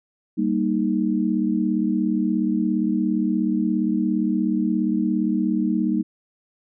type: chord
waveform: sine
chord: Eb major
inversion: first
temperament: equal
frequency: 196 / 233.1 / 311.1 Hz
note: G3 / Bb3 / Eb4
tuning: 0 / 0 / 0 cents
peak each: -23 dBFS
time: 0.37-6.03 s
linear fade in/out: 20 ms
effects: none